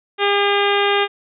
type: harmonic tone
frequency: 404 Hz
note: G#4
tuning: 48 cents flat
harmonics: 1 / 2 / 3 / 4 / 5 / 6 / 7 / 8 / 9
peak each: -18 / -21 / -23 / -24 / -25 / -26 / -26 / -27 / -28 dBFS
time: 0.18-1.08 s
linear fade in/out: 50 ms
effects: none